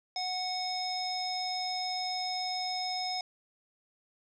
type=tone with low-pass filter; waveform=square; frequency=737 Hz; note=F#5; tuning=7 cents flat; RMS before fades=-34 dBFS; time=0.16-3.21 s; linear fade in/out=2 ms; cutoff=5300 Hz; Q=7.8; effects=none